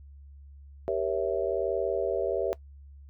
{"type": "chord", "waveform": "sine", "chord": "G diminished seventh", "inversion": "none", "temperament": "equal with one note detuned", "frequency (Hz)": [392, 473.2, 554.4, 659.3], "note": ["G4", "Bb4", "Db5", "Fb5"], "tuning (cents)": [0, 26, 0, 0], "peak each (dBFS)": -31, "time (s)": [0.88, 2.53], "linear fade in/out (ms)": 0, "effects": ["noise-tail reverb RT60 0.1 s tail -20 dB re dry", "added 70 Hz sine -46 dBFS peak until 3.09 s"]}